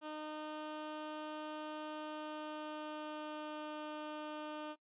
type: tone with pitch glide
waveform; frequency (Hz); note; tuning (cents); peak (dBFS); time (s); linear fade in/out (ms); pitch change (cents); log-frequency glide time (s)
15% pulse; 306.3 to 303.7; D#4 to D#4; -27 to -42; -36; 0.01-4.76; 50; -15; 1.91-3.73
effects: noise-tail reverb RT60 0.1 s tail -20 dB re dry + resampled to 8000 Hz